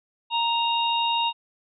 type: harmonic tone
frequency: 932.3 Hz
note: A#5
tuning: in tune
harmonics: 1 / 3 / 4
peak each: -23 / -27 / -28 dBFS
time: 0.3-1.33 s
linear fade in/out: 50 ms
effects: none